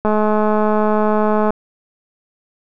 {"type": "click train", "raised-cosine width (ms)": 1, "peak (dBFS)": -4, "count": 311, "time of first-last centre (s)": [0.05, 1.505], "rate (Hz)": 213, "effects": []}